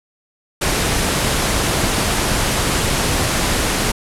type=low-pass noise; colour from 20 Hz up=pink; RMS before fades=-18 dBFS; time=0.61-3.92 s; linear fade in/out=10 ms; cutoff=12000 Hz; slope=48 dB/octave; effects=none